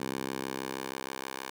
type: tone with high-pass filter sweep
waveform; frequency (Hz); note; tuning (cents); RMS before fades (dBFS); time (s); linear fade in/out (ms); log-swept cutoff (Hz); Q
10% pulse; 66.3; C2; +23; -37; 0-1.5; 5; 220 to 690; 0.74
effects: none